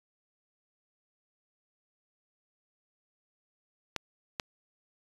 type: clicks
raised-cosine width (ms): 0.2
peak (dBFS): -14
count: 2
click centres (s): 3.963 / 4.398
effects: resampled to 24000 Hz